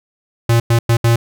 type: tone bursts at uneven times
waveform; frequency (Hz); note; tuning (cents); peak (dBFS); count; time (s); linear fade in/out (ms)
square; 116.54; A#2; 0; -10; 4; 0.49-0.6 / 0.7-0.79 / 0.89-0.97 / 1.04-1.16; 5
effects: none